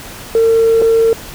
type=tone with dropouts; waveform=sine; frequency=453.6 Hz; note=A#4; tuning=47 cents flat; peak=-6 dBFS; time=0.35-1.13 s; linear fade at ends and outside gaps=1 ms; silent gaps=0.816-0.821 s; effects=tanh soft clip ceiling -4 dBFS + pink hiss -31 dBFS RMS until 1.34 s